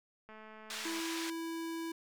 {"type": "click train", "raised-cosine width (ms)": 0.5, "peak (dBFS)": -38, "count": 155, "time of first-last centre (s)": [0.29, 1], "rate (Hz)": 217}
{"type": "band-pass noise", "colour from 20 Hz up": "pink", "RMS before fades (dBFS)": -42, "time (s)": [0.7, 1.3], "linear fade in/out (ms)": 2, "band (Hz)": [1600, 7400], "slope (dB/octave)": 12}
{"type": "tone", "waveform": "square", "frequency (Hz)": 329.6, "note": "E4", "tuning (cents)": 0, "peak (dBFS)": -38, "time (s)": [0.85, 1.92], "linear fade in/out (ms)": 5}
{"effects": []}